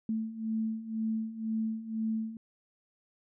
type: beating tone pair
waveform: sine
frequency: 220 / 222 Hz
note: A3 / A3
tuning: 0 / +16 cents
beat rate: 2 Hz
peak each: -36 / -32 dBFS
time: 0.09-2.37 s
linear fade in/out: 2 ms
effects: none